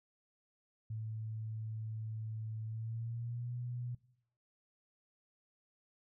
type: tone with pitch glide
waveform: sine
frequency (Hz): 110 to 122.05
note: A2 to B2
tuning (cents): 0 to -20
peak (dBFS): -38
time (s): 0.9-3.95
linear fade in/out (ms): 5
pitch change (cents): +180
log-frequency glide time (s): 2.65-3.54
effects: noise-tail reverb RT60 0.7 s tail -20 dB re dry